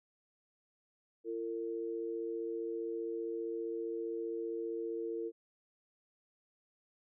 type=tone pair together; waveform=sine; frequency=339.6 / 454.8 Hz; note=F4 / A#4; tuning=-48 / -43 cents; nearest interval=perfect fourth; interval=505 cents; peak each=-39 / -38 dBFS; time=1.24-5.32 s; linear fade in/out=50 ms; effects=none